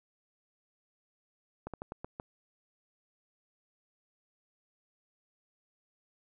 slowing click train, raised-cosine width 1 ms, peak -25 dBFS, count 6, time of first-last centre 1.67-2.199 s, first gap 67 ms, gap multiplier 1.23, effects none

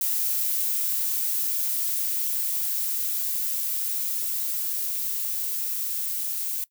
violet noise with level ramp, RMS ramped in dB -25 to -29 dBFS, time 0.01-6.64 s, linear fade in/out 2 ms, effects noise-tail reverb RT60 0.1 s tail -20 dB re dry

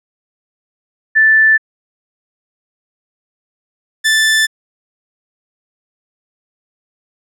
sine / sawtooth tone pair in turn, 1760 / 1760 Hz, A6 / A6, 0 / 0 cents, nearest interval unison, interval 0 cents, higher neither, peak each -6 dBFS, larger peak neither, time 1.15-1.58 / 4.04-4.47 s, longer neither, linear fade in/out 20 ms, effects low-pass 11000 Hz 12 dB/octave

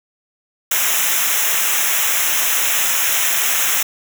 white noise with comb filter, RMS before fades -17 dBFS, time 0.71-3.83 s, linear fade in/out 5 ms, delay 0.22 ms, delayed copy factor -0.95, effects none

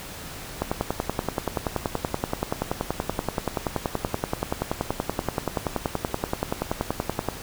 click train, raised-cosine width 1 ms, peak -9 dBFS, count 71, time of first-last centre 0.62-7.287 s, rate 10.5 Hz, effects pink hiss -38 dBFS RMS until 7.42 s

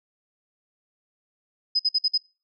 sine tone bursts, 5030 Hz, D#8, 18 cents sharp, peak -18 dBFS, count 5, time 1.75-2.179 s, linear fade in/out 10 ms, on 45 ms, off 51 ms, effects noise-tail reverb RT60 0.3 s tail -22 dB re dry

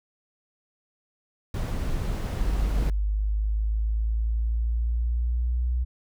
brown noise, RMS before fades -28 dBFS, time 1.54-2.9 s, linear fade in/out 2 ms
sine exponential sweep, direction up, 49 to 61.74 Hz, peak -22 dBFS, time 2.4-5.85 s, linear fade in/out 20 ms
effects none

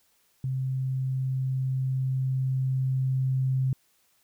sine tone with level ramp, 131.3 Hz, C3, 6 cents sharp, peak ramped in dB -26 to -22 dBFS, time 0.44-3.73 s, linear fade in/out 2 ms, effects white hiss -67 dBFS RMS until 4.23 s

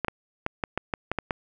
clicks, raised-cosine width 0.5 ms, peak -11 dBFS, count 9, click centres 0.047 / 0.083 / 0.464 / 0.638 / 0.776 / 0.938 / 1.116 / 1.187 / 1.308 s, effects none

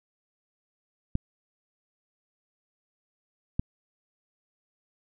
clicks, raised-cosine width 5 ms, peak -13 dBFS, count 2, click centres 1.154 / 3.595 s, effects none

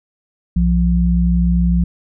sine tone pair together, 61.73 / 174.61 Hz, B1 / F3, 0 / 0 cents, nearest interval octave + tritone, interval 1800 cents, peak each -14 dBFS, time 0.56-1.84 s, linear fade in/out 5 ms, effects none

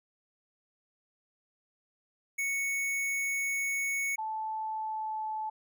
square tone, 2217 Hz, C#7, in tune, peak -30 dBFS, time 2.38-4.16 s, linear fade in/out 10 ms
sine tone with pitch glide, 874 to 868 Hz, A5 to A5, -12 to -24 cents, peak -32 dBFS, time 4.18-5.5 s, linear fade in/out 10 ms, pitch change -12 cents, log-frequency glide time 4.64-5.26 s
effects none

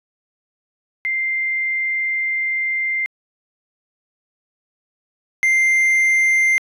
sine / triangle tone pair in turn, 2093 / 2093 Hz, C7 / C7, 0 / 0 cents, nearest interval unison, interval 0 cents, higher neither, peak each -18 / -11 dBFS, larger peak second, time 1.05-3.06 / 5.43-6.58 s, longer first, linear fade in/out 0 ms, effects resampled to 32000 Hz

